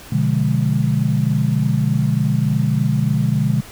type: chord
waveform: sine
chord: B diminished seventh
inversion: none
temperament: equal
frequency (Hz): 123.47 / 146.83 / 174.61 / 207.7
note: B2 / D3 / F3 / Ab3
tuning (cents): 0 / 0 / 0 / 0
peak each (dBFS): -19 / -18 / -24 / -21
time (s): 0.12-3.61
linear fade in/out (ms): 5
effects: pink hiss -39 dBFS RMS until 3.71 s